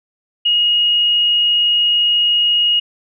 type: tone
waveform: sine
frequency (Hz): 2877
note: F#7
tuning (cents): -49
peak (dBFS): -11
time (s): 0.45-2.8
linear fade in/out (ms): 10
effects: none